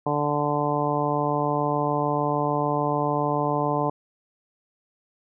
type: harmonic tone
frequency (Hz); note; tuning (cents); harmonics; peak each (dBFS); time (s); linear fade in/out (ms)
146.83; D3; 0; 1 / 2 / 3 / 4 / 5 / 6 / 7; -29 / -29 / -29 / -29 / -29 / -29 / -29; 0.06-3.9; 5
effects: none